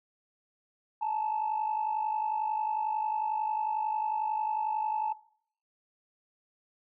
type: tone pair together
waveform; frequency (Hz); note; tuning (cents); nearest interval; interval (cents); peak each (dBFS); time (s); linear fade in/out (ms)
sine; 860 / 911.1; A5 / A#5; -40 / -40; minor second; 100; -29 / -32; 1.01-5.13; 10
effects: noise-tail reverb RT60 0.6 s tail -21 dB re dry + tanh soft clip ceiling -23 dBFS